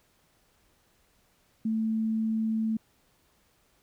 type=tone; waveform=sine; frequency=221.2 Hz; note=A3; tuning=9 cents sharp; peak=-25 dBFS; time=1.65-2.77 s; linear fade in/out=5 ms; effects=pink hiss -67 dBFS RMS until 3.82 s